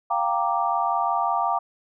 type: chord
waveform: sine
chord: G minor seventh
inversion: third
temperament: equal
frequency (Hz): 698.5 / 784 / 932.3 / 1174.7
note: F5 / G5 / Bb5 / D6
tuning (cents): 0 / 0 / 0 / 0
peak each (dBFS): -26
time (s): 0.1-1.59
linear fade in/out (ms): 10
effects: none